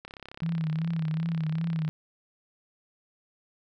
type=click train; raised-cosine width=0.3 ms; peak=-26 dBFS; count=63; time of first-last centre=0.05-1.879 s; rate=33.9 Hz
type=tone with vibrato; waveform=sine; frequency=161.5 Hz; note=E3; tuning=35 cents flat; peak=-26 dBFS; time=0.42-1.89 s; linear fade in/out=0 ms; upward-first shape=triangle; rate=2.6 Hz; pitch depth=73 cents each way
effects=none